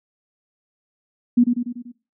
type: tone with echo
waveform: sine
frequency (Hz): 241.7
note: B3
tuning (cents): -37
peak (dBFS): -10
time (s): 1.37-1.44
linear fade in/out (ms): 10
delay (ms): 96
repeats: 5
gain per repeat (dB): -5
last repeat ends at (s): 1.92
effects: noise-tail reverb RT60 0.3 s tail -18 dB re dry